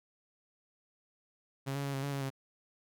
sawtooth tone with pitch steps, 136.4 / 140.5 / 139.4 / 135.6 / 141.6 / 138.6 / 135.1 Hz, C#3 / C#3 / C#3 / C#3 / C#3 / C#3 / C#3, -28 / +24 / +10 / -38 / +37 / 0 / -44 cents, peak -30 dBFS, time 1.66-2.304 s, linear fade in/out 20 ms, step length 92 ms, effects none

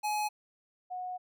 square / sine tone pair in turn, 843 / 730.9 Hz, G#5 / F#5, +26 / -21 cents, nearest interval major second, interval 247 cents, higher first, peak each -30 / -35 dBFS, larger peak first, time 0.03-0.29 / 0.9-1.18 s, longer second, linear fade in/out 20 ms, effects none

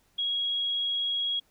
sine tone, 3308 Hz, G#7, 8 cents flat, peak -26 dBFS, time 0.18-1.4 s, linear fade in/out 10 ms, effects pink hiss -67 dBFS RMS until 1.5 s

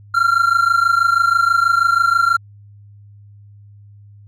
triangle tone pair together, 1363 / 1389.2 Hz, F6 / F6, -43 / -10 cents, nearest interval unison, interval 33 cents, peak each -13 dBFS, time 0.14-2.37 s, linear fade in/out 10 ms, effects added 102 Hz sine -40 dBFS peak until 4.27 s

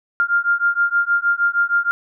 sine beating tone pair, 1396.9 / 1403.3 Hz, F6 / F6, 0 / +8 cents, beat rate 6.4 Hz, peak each -18 dBFS, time 0.2-1.91 s, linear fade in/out 0 ms, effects none

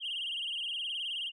sine tone with vibrato, 3009 Hz, F#7, 28 cents sharp, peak -32 dBFS, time 0-1.32 s, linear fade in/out 50 ms, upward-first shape sine, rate 19 Hz, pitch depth 140 cents each way, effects tanh soft clip ceiling -30 dBFS

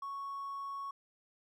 triangle tone with hard clipping, 1108.7 Hz, C#6, in tune, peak -39 dBFS, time 0.02-0.91 s, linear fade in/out 5 ms, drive 4 dB, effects none

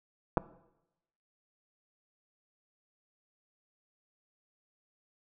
clicks, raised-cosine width 1 ms, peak -13 dBFS, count 2, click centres 0.372 / 0.378 s, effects noise-tail reverb RT60 0.9 s tail -18 dB re dry

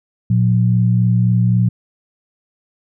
sine tone pair together, 116.54 / 180.35 Hz, A#2 / F#3, 0 / -44 cents, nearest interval minor sixth, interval 756 cents, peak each -12 / -16 dBFS, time 0.3-1.69 s, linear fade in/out 5 ms, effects none

